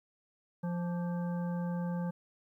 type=harmonic tone with a mistuned harmonic; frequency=174.61 Hz; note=F3; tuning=in tune; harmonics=1 / 3 / 5 / 7 / 9; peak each=-32 / -43 / -46 / -54 / -53 dBFS; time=0.63-2.11 s; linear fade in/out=10 ms; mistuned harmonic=7; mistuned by=-77 cents; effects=12-bit